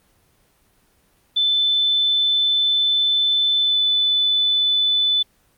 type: tone with pitch glide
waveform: sine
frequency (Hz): 3520 to 3498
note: A7 to A7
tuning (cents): 0 to -11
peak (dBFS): -15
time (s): 1.36-5.23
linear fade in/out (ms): 10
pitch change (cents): -11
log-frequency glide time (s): 3.6-3.8
effects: pink hiss -60 dBFS RMS until 5.57 s + Opus 24 kbps